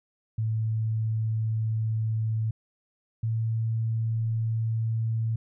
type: tone pair in turn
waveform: sine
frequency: 110.6 / 112.6 Hz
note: A2 / A2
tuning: +9 / +40 cents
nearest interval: unison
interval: 31 cents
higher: second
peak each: -24 dBFS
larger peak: neither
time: 0.38-2.51 / 3.23-5.36 s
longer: neither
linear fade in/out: 5 ms
effects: none